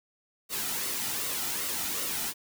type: noise with flanger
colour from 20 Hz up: white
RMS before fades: -32 dBFS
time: 0.49-2.34 s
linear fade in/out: 50 ms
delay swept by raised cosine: 1.2 to 1.87 ms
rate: 2.6 Hz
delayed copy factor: -0.5
effects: none